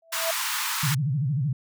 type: tone with exponential growth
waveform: sine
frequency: 659.3 Hz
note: E5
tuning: in tune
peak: -22 dBFS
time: 0.02-0.31 s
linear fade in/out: 5 ms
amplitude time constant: 63 ms
type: high-pass noise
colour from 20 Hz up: pink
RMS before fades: -28 dBFS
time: 0.12-0.95 s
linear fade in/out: 10 ms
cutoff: 880 Hz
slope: 96 dB/octave
type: tone with vibrato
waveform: sine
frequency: 139.7 Hz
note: C#3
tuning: 14 cents sharp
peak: -22 dBFS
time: 0.83-1.53 s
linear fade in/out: 5 ms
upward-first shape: sine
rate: 13 Hz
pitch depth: 220 cents each way
effects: none